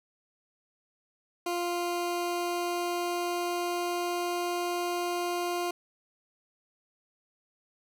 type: tone with pitch glide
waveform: 20% pulse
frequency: 349.2 to 351.2 Hz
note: F4 to F4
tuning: 0 to +10 cents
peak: -24 dBFS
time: 1.46-5.71 s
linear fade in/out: 5 ms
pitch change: +10 cents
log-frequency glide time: 1.93-4.51 s
effects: none